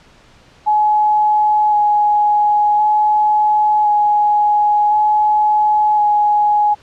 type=tone with vibrato; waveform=sine; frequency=841 Hz; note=G#5; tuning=22 cents sharp; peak=-10 dBFS; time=0.66-6.75 s; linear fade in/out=20 ms; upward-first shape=square; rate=0.47 Hz; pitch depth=11 cents each way; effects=pink hiss -47 dBFS RMS until 6.82 s + low-pass 5000 Hz 12 dB/octave